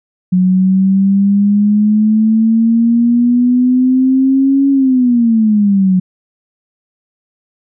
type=exponential two-way sweep; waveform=sine; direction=up then down; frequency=182 to 277.2 to 182 Hz; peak=-7 dBFS; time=0.32-6 s; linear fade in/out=10 ms; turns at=4.7 s; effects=none